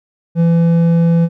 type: tone with hard clipping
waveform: sine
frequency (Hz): 167.9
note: E3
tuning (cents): +32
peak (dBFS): -10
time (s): 0.35-1.29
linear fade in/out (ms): 50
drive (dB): 6
effects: none